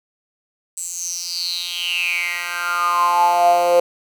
10% pulse tone with high-pass filter sweep, 174.61 Hz, F3, in tune, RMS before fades -19 dBFS, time 0.77-3.8 s, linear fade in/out 5 ms, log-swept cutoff 8000 to 520 Hz, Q 9, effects none

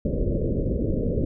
pink low-pass noise, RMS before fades -24 dBFS, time 0.05-1.25 s, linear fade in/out 5 ms, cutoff 580 Hz, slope 96 dB/octave, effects none

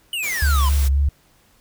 square exponential sweep, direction down, 3006 to 976 Hz, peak -23 dBFS, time 0.13-0.69 s, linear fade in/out 2 ms
white noise, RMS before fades -31 dBFS, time 0.22-0.89 s, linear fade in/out 20 ms
sine tone with vibrato, 69.3 Hz, C#2, in tune, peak -14 dBFS, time 0.42-1.09 s, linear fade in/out 5 ms, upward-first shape sine, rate 3.8 Hz, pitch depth 43 cents each way
effects pink hiss -57 dBFS RMS until 1.6 s

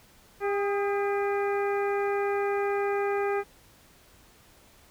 harmonic tone with a mistuned harmonic, 401.9 Hz, G4, 43 cents sharp, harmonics 1 / 2 / 3 / 4 / 5 / 6, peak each -26 / -32 / -36 / -38 / -40 / -42 dBFS, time 0.4-3.44 s, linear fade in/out 50 ms, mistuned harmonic 3, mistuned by +51 cents, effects pink hiss -57 dBFS RMS until 4.9 s

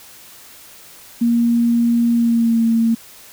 sine tone with pitch glide, 235 to 228.3 Hz, A#3 to A#3, +14 to -36 cents, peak -12 dBFS, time 1.21-2.95 s, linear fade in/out 10 ms, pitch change -50 cents, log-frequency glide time 2.13-2.62 s, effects white hiss -42 dBFS RMS until 3.32 s

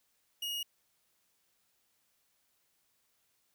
40% pulse tone, 2874 Hz, F7, 49 cents sharp, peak -34 dBFS, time 0.42-0.63 s, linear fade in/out 5 ms, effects white hiss -75 dBFS RMS until 3.54 s

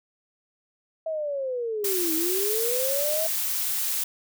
sine linear two-way sweep, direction down then up, 651 to 313.9 to 651 Hz, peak -26 dBFS, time 1.06-3.27 s, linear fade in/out 5 ms, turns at 2.14 s
blue noise, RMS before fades -27 dBFS, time 1.84-4.04 s, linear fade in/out 5 ms
effects none

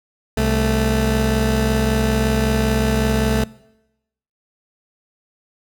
20% pulse tone pair together, 65.3 / 219.6 Hz, C2 / A3, -3 / -3 cents, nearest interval octave + major sixth, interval 2100 cents, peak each -14 dBFS, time 0.37-3.44 s, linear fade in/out 5 ms, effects noise-tail reverb RT60 0.9 s tail -22 dB re dry

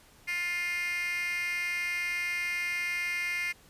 10% pulse tone with high-pass filter, 351.9 Hz, F4, 13 cents sharp, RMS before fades -32 dBFS, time 0.27-3.53 s, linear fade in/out 20 ms, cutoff 2200 Hz, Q 7.3, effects pink hiss -58 dBFS RMS until 3.69 s + resampled to 32000 Hz

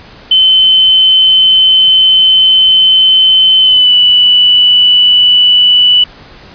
sine tone with pitch glide, 3062 to 2966 Hz, G7 to F#7, -41 to +4 cents, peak -3 dBFS, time 0.31-6.04 s, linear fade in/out 5 ms, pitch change -55 cents, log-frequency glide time 3.61-3.94 s, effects pink hiss -35 dBFS RMS until 6.54 s + resampled to 11025 Hz

